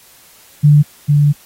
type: tone pair in turn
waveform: sine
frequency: 147.5 / 145.97 Hz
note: D3 / D3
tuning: +8 / -10 cents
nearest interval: unison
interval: 18 cents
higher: first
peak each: -4 / -7 dBFS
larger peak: first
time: 0.63-0.83 / 1.08-1.33 s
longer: second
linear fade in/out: 20 ms
effects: white hiss -45 dBFS RMS until 1.45 s + AAC 48 kbps